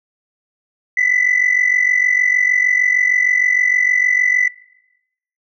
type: tone pair together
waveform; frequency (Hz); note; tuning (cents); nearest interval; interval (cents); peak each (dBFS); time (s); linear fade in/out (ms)
sine; 1975.5 / 2022; B6 / B6; 0 / +40; unison; 40; -14; 0.97-4.48; 5
effects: noise-tail reverb RT60 0.9 s tail -20 dB re dry + tanh soft clip ceiling -7 dBFS